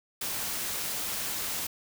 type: noise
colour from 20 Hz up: white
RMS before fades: -33 dBFS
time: 0.21-1.67 s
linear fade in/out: 5 ms
effects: none